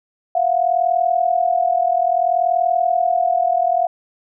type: tone pair together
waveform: sine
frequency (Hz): 682.4 / 723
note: F5 / F#5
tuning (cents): -40 / -40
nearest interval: minor second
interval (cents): 100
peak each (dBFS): -17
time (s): 0.35-3.87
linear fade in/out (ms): 5
effects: none